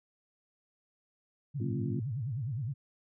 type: tone with vibrato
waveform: sine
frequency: 124.4 Hz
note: B2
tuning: 13 cents sharp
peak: -32 dBFS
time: 1.54-2.74 s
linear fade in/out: 20 ms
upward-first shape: sine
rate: 9.7 Hz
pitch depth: 290 cents each way
type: chord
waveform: sine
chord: Gb major seventh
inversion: none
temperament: just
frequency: 185 / 231.2 / 277.5 / 346.9 Hz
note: Gb3 / Bb3 / Db4 / F4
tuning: 0 / -14 / +2 / -12 cents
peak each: -39 / -38 / -40 / -41 dBFS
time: 1.6-2 s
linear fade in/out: 5 ms
effects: none